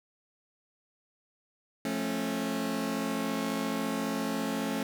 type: chord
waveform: sawtooth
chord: F augmented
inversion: none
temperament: just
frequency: 174.61 / 218.3 / 272.8 Hz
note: F3 / A3 / C#4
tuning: 0 / -13 / -28 cents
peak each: -35 / -29 / -29 dBFS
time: 1.85-4.83 s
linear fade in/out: 2 ms
effects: none